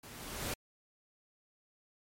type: noise with level ramp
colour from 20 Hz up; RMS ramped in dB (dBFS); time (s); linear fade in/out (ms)
pink; -52 to -36; 0.03-0.54; 5
effects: MP3 64 kbps